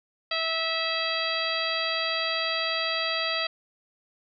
harmonic tone with a mistuned harmonic, 652 Hz, E5, 19 cents flat, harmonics 1 / 2 / 3 / 4 / 5 / 6 / 7, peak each -33 / -33 / -33 / -33 / -33 / -33 / -33 dBFS, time 0.31-3.47 s, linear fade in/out 5 ms, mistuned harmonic 7, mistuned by +44 cents, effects none

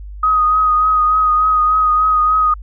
sine tone with vibrato, 1252 Hz, D#6, 10 cents sharp, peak -10 dBFS, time 0.23-2.54 s, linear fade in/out 5 ms, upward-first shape triangle, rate 3.4 Hz, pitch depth 29 cents each way, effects added 50 Hz sine -28 dBFS peak until 2.62 s

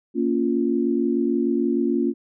sine chord, Bb minor, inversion none, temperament just, 233.1 / 279.7 / 349.6 Hz, Bb3 / Db4 / F4, 0 / +16 / +2 cents, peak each -23 dBFS, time 0.14-2.14 s, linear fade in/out 50 ms, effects none

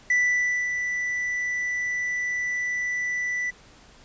triangle tone with ADSR envelope, 1975.5 Hz, B6, in tune, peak -16 dBFS, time 0.1-3.51 s, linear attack 4 ms, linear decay 580 ms, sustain -7 dB, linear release 16 ms, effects pink hiss -52 dBFS RMS until 4.04 s + resampled to 16000 Hz

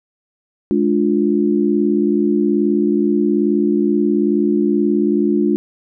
sine chord, D diminished, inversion second, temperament just, 211.4 / 293.7 / 352.4 Hz, Ab3 / D4 / F4, +31 / 0 / +16 cents, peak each -17 dBFS, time 0.71-5.56 s, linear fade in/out 0 ms, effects none

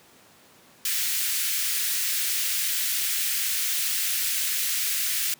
white high-pass noise, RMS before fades -26 dBFS, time 0.85-5.34 s, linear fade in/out 2 ms, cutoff 1700 Hz, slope 24 dB/octave, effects pink hiss -54 dBFS RMS until 5.39 s + high-pass 150 Hz 12 dB/octave

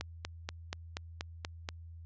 click train, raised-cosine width 0.2 ms, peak -19 dBFS, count 8, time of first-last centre 0.01-1.689 s, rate 4.17 Hz, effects added 83 Hz sine -46 dBFS peak until 2.05 s + resampled to 16000 Hz

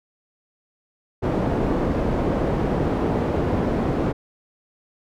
white low-pass noise, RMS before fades -22 dBFS, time 1.22-4.13 s, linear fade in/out 20 ms, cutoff 450 Hz, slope 12 dB/octave, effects none

